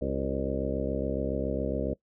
harmonic tone with a mistuned harmonic, 67.2 Hz, C2, 47 cents sharp, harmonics 1 / 2 / 3 / 4 / 5 / 6 / 7 / 8 / 9, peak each -35 / -38 / -36 / -35 / -39 / -39 / -35 / -35 / -37 dBFS, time 0.01-1.94 s, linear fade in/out 10 ms, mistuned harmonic 6, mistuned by -61 cents, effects noise-tail reverb RT60 0.1 s tail -21 dB re dry

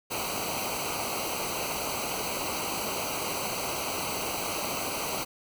pink noise with comb filter, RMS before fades -32 dBFS, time 0.1-5.25 s, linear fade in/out 20 ms, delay 0.57 ms, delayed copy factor -0.9, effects none

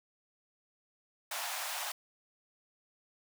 pink high-pass noise, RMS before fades -38 dBFS, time 1.31-1.92 s, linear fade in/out 5 ms, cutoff 640 Hz, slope 48 dB/octave, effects none

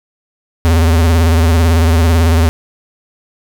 square tone with vibrato, 82.3 Hz, E2, 2 cents flat, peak -8 dBFS, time 0.65-2.49 s, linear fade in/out 0 ms, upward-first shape sine, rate 18 Hz, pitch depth 80 cents each way, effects none

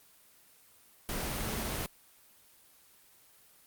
sine tone in noise, 220 Hz, A3, in tune, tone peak -43 dBFS, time 1.35-1.7 s, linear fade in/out 0 ms, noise pink, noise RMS -35 dBFS, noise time 1.09-1.86 s, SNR -11 dB, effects white hiss -61 dBFS RMS until 3.66 s + Opus 24 kbps

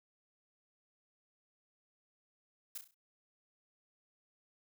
blue noise with echo, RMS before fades -42 dBFS, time 2.75-2.78 s, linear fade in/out 5 ms, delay 33 ms, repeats 5, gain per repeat -7 dB, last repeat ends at 2.945 s, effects none

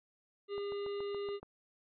harmonic tone, 404.2 Hz, G#4, 47 cents flat, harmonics 1 / 3 / 5 / 7 / 9 / 10, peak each -36 / -50 / -56 / -54 / -59 / -59 dBFS, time 0.48-1.4 s, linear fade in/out 50 ms
click train, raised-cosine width 1 ms, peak -35 dBFS, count 7, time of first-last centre 0.58-1.43 s, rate 7.06 Hz
effects none

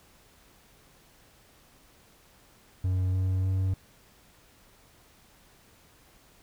triangle tone with pitch steps, 92.6 / 93.57 / 94.55 Hz, F#2 / F#2 / F#2, +2 / +20 / +38 cents, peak -22 dBFS, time 2.84-3.74 s, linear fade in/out 5 ms, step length 300 ms, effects pink hiss -59 dBFS RMS until 6.42 s

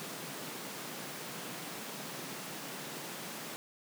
pink high-pass noise, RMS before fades -43 dBFS, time 0-3.56 s, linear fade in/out 0 ms, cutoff 140 Hz, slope 48 dB/octave, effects none

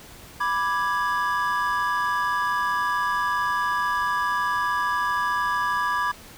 triangle chord, G# diminished, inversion first, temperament equal, 987.8 / 1174.7 / 1661.2 Hz, B5 / D6 / G#6, 0 / 0 / 0 cents, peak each -24 / -24 / -25 dBFS, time 0.4-6.12 s, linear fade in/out 10 ms, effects pink hiss -45 dBFS RMS until 6.37 s

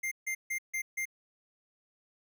square tone bursts, 2100 Hz, C7, 6 cents sharp, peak -32 dBFS, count 5, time 0.03-1.055 s, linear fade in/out 10 ms, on 85 ms, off 150 ms, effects none

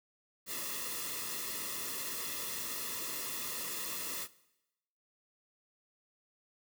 white noise with comb filter, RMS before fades -39 dBFS, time 0.46-4.28 s, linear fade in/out 50 ms, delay 1.3 ms, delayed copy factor -0.8, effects noise-tail reverb RT60 0.9 s tail -19 dB re dry

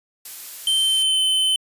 blue noise, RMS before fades -34 dBFS, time 0.25-1.03 s, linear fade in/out 5 ms
square tone with pitch glide, 3112 to 3060 Hz, G7 to G7, -13 to -42 cents, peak -17 dBFS, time 0.67-1.56 s, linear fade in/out 2 ms, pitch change -29 cents, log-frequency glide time 0.78-1.19 s
effects resampled to 32000 Hz

